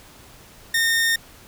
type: tone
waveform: sawtooth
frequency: 1831 Hz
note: A#6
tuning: 32 cents flat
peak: -14 dBFS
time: 0.74-1.16 s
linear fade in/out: 5 ms
effects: pink hiss -47 dBFS RMS until 1.47 s